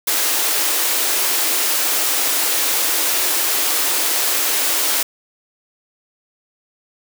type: high-pass noise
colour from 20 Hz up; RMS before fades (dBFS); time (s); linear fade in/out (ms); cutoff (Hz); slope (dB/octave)
white; -18; 0.07-5.03; 5; 270; 96
effects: none